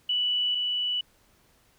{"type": "tone pair in turn", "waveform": "sine", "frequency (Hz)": [2960, 2960], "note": ["F#7", "F#7"], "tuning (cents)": [0, 0], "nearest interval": "unison", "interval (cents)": 0, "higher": "neither", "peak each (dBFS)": [-23, -25], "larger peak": "first", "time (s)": [[0.09, 0.55], [0.55, 1.01]], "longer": "neither", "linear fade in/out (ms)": 5, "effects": ["pink hiss -63 dBFS RMS until 1.78 s"]}